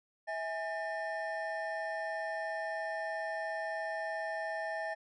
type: tone cluster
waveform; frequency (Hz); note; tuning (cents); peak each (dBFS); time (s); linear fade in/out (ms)
triangle; 649 / 826 / 1793; E5 / G#5 / A6; -27 / -10 / +32; -36 / -39 / -38; 0.27-4.95; 20
effects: resampled to 22050 Hz